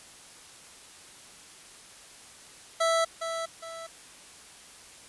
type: tone with echo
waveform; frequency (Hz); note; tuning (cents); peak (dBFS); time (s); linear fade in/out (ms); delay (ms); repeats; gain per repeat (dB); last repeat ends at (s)
25% pulse; 659.3; E5; 0; -19; 2.8-3.05; 10; 410; 2; -8; 3.87
effects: white hiss -50 dBFS RMS until 5.08 s + resampled to 24000 Hz